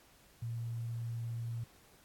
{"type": "tone with quantisation", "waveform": "sine", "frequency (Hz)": 116.7, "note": "A#2", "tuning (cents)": 2, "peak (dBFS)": -36, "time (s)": [0.42, 1.64], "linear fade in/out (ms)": 5, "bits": 11, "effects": ["pink hiss -63 dBFS RMS until 2.04 s", "AAC 64 kbps"]}